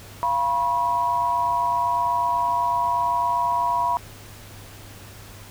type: tone cluster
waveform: sine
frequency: 692 / 971 / 1079 Hz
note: F5 / B5 / C#6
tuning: -16 / -30 / -47 cents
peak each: -28 / -20 / -29 dBFS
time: 0.23-3.97 s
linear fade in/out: 0 ms
effects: added 101 Hz sine -44 dBFS peak until 5.5 s + pink hiss -44 dBFS RMS until 5.5 s